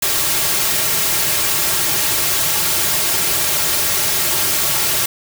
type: noise with comb filter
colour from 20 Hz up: white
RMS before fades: -17 dBFS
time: 0.02-5.06 s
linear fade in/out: 5 ms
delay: 4 ms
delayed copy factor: -0.6
effects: none